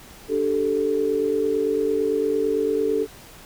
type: chord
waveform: sine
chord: D suspended fourth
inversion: none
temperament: just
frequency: 293.7 / 391.6 / 440.5 Hz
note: D4 / G4 / A4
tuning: 0 / -2 / +2 cents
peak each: -27 / -25 / -21 dBFS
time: 0.28-3.07 s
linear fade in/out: 50 ms
effects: pink hiss -45 dBFS RMS until 3.45 s